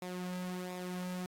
sawtooth tone with flanger, 181.3 Hz, F#3, 35 cents flat, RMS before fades -40 dBFS, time 0.02-1.26 s, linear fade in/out 2 ms, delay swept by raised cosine 0.65 to 2.75 ms, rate 1.4 Hz, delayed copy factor -0.55, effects AAC 64 kbps

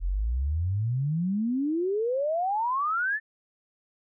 sine exponential sweep, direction up, 41.2 to 1801 Hz, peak -24 dBFS, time 0-3.2 s, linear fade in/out 50 ms, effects none

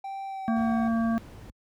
triangle tone with pitch glide, 781 to 746.6 Hz, G5 to F#5, -7 to +15 cents, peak -31 dBFS, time 0.04-0.88 s, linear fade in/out 5 ms, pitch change -78 cents, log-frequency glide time 0.26-0.76 s
harmonic tone, 227.8 Hz, A#3, 40 cents flat, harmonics 1 / 3 / 5 / 7, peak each -23 / -33 / -37 / -40 dBFS, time 0.48-1.18 s, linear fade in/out 0 ms
brown noise, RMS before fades -41 dBFS, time 0.56-1.5 s, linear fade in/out 2 ms
effects high-pass 60 Hz 12 dB/octave

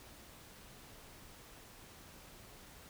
silence, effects pink hiss -56 dBFS RMS until 2.89 s

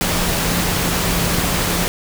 sine tone in noise, 174.61 Hz, F3, in tune, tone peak -24 dBFS, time 0.01-1.88 s, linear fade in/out 0 ms, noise pink, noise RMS -19 dBFS, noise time 0.01-1.88 s, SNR -8 dB, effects none

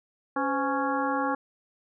harmonic tone with a mistuned harmonic, 277.2 Hz, C#4, in tune, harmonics 1 / 2 / 3 / 4 / 5 / 6, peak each -30 / -32 / -30 / -31 / -34 / -37 dBFS, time 0.36-1.35 s, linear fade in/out 5 ms, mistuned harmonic 2, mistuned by -130 cents, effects none

